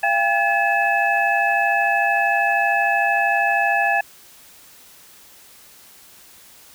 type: tone cluster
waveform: sine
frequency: 686 / 799 / 1708 / 2602 Hz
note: F5 / G5 / G#6 / E7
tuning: -31 / +33 / +48 / -23 cents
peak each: -23 / -20 / -20 / -24 dBFS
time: 0.03-4.01 s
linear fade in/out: 5 ms
effects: white hiss -47 dBFS RMS until 6.74 s